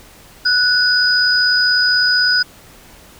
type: tone pair together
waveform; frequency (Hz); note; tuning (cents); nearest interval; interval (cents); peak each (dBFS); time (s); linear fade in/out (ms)
sine; 1480 / 4968; F#6 / D#8; 0 / -3; octave + major sixth; 2097; -14; 0.45-2.43; 10
effects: pink hiss -43 dBFS RMS until 3.19 s